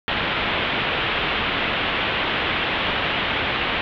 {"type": "low-pass noise", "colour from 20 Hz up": "white", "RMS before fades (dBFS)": -23, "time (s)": [0.08, 3.81], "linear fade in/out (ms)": 0, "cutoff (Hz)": 3400, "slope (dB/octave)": 48, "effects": []}